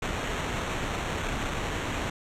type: noise with sample-and-hold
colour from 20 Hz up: pink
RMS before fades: -31 dBFS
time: 0.02-2.1 s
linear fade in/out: 5 ms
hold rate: 4900 Hz
effects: low-pass 8000 Hz 12 dB/octave